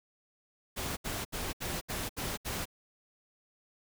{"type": "noise bursts", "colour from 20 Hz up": "pink", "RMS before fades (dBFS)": -36, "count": 7, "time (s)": [0.76, 2.656], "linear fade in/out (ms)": 20, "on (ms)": 210, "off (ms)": 71, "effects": []}